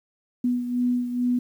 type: beating tone pair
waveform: sine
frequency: 245.5 / 247.8 Hz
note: B3 / B3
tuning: -10 / +6 cents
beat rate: 2.3 Hz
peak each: -22 / -29 dBFS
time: 0.44-1.39 s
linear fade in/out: 5 ms
effects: 9-bit